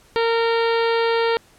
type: harmonic tone with a mistuned harmonic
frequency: 459.9 Hz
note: A#4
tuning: 23 cents flat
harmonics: 1 / 2 / 3 / 4 / 5 / 6 / 7 / 8 / 9 / 10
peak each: -18 / -24 / -28 / -30 / -32 / -34 / -35 / -36 / -37 / -38 dBFS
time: 0.16-1.37 s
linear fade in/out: 0 ms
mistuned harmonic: 6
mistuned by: +15 cents
effects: pink hiss -53 dBFS RMS until 1.58 s + low-pass 12000 Hz 12 dB/octave